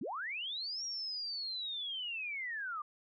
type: linear two-way sweep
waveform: sine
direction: up then down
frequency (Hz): 168.7 to 5670 to 1167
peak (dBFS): -37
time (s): 0.01-2.82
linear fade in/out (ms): 5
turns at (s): 0.84
effects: none